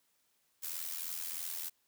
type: noise with amplitude modulation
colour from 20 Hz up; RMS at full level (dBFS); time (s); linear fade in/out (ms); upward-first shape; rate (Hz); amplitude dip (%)
blue; -37; 0.62-1.7; 20; sine; 83.1; 70
effects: white hiss -75 dBFS RMS until 1.87 s + high-pass 60 Hz 12 dB/octave